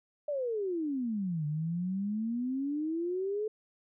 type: exponential two-way sweep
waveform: sine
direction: down then up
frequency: 605 to 146.83 to 436.7 Hz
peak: -30 dBFS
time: 0.28-3.48 s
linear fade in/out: 5 ms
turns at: 1.46 s
effects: none